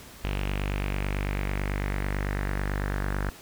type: tone with low-pass filter sweep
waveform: sawtooth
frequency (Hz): 49.05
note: G1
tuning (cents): +2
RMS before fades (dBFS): -29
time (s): 0.24-3.3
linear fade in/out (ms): 0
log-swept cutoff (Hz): 2800 to 1600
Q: 3.6
effects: pink hiss -47 dBFS RMS until 3.41 s